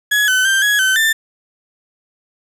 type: tone with pitch steps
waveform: 35% pulse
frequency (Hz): 1683 / 1516 / 1572 / 1672 / 1531 / 1783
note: G#6 / F#6 / G6 / G#6 / G6 / A6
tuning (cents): +23 / +42 / +4 / +11 / -41 / +22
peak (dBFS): -10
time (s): 0.11-1.13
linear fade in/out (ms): 10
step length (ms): 170
effects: resampled to 32000 Hz + 7-bit